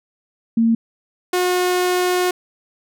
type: tone pair in turn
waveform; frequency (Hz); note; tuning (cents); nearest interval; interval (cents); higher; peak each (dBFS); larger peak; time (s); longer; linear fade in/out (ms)
sine / sawtooth; 228.3 / 361.4; A#3 / F#4; -36 / -41; minor sixth; 795; second; -12; neither; 0.57-0.75 / 1.33-2.31; second; 5
effects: none